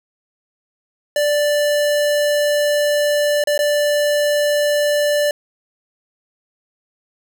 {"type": "tone with dropouts", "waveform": "square", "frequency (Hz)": 587.3, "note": "D5", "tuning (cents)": 0, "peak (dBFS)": -15, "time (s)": [1.16, 5.31], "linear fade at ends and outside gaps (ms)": 2, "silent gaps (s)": [[3.439, 3.472], [3.578, 3.59]], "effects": []}